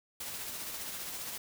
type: noise with tremolo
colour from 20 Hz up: white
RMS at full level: -39 dBFS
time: 0.2-1.38 s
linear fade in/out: 5 ms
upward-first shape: triangle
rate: 15 Hz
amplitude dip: 35%
effects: none